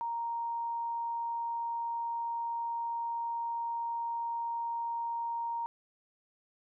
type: tone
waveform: sine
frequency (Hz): 932.3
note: A#5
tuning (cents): 0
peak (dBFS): -32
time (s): 0.01-5.66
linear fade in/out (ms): 0
effects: none